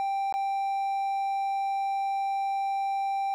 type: tone with dropouts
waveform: triangle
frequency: 786 Hz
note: G5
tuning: 4 cents sharp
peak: -24 dBFS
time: 0-3.34 s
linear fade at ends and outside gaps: 0 ms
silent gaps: 0.325-0.34 s
effects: none